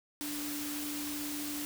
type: tone in noise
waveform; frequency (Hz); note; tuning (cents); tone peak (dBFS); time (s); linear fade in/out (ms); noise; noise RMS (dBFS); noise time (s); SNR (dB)
sine; 293.7; D4; 0; -38; 0.21-1.65; 0; white; -40; 0.21-1.65; -1
effects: none